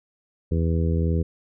harmonic tone, 82.41 Hz, E2, in tune, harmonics 1 / 2 / 3 / 4 / 5 / 6, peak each -21 / -25 / -32 / -33 / -32 / -34 dBFS, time 0.51-1.23 s, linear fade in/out 10 ms, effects none

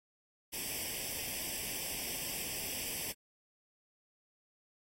white noise with comb filter, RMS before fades -39 dBFS, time 0.52-3.13 s, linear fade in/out 20 ms, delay 0.37 ms, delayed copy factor +0.85, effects AAC 48 kbps

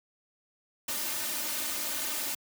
white noise with comb filter, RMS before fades -33 dBFS, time 0.88-2.35 s, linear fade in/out 5 ms, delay 3.3 ms, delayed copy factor +0.85, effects high-pass 100 Hz 12 dB/octave

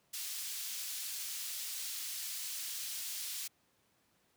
pink high-pass noise, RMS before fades -41 dBFS, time 0.13-3.48 s, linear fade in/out 10 ms, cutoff 4000 Hz, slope 12 dB/octave, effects pink hiss -73 dBFS RMS until 4.36 s + high-pass 100 Hz 12 dB/octave

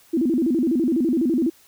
sine tone with vibrato, 286.4 Hz, D4, 43 cents flat, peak -17 dBFS, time 0.13-1.5 s, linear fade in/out 10 ms, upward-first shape square, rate 12 Hz, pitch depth 250 cents each way, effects white hiss -54 dBFS RMS until 1.67 s

